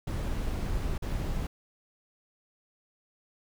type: noise with dropouts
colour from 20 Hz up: brown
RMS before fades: -31 dBFS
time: 0.07-1.47 s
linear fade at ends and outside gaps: 5 ms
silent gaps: 0.98-1.022 s
effects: none